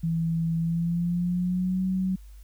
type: tone with pitch glide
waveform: sine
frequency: 164.81 to 187.14 Hz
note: E3 to F#3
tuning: 0 to +20 cents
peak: -23 dBFS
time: 0.03-2.16 s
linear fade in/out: 10 ms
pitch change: +220 cents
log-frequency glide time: 0.58-1.84 s
effects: added 50 Hz sine -43 dBFS peak until 2.43 s + white hiss -62 dBFS RMS until 2.43 s